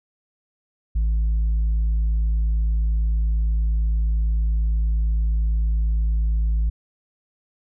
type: tone with tanh clipping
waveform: sine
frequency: 54.4 Hz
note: A1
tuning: 19 cents flat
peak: -18 dBFS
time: 0.95-6.7 s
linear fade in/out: 10 ms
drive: 2 dB
effects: none